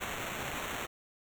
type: noise with sample-and-hold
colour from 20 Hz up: blue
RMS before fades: -38 dBFS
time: 0-0.87 s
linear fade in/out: 20 ms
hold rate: 4900 Hz
effects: none